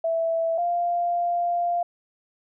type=tone pair in turn; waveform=sine; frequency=659.3 / 696.3 Hz; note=E5 / F5; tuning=0 / -5 cents; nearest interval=minor second; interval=95 cents; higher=second; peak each=-21 dBFS; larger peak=neither; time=0.04-0.58 / 0.58-1.83 s; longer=second; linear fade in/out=5 ms; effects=none